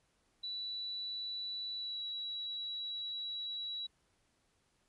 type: tone with pitch glide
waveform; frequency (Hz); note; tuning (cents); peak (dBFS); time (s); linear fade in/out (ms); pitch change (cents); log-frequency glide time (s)
sine; 3951 to 3903; B7 to B7; 0 to -21; -38; 0.43-3.87; 10; -21; 1.76-2.02
effects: pink hiss -75 dBFS RMS until 4.88 s + resampled to 24000 Hz